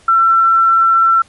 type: tone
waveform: sine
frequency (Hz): 1346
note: E6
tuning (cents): +36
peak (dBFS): -7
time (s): 0.08-1.22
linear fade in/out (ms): 5
effects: pink hiss -48 dBFS RMS until 1.28 s + MP3 48 kbps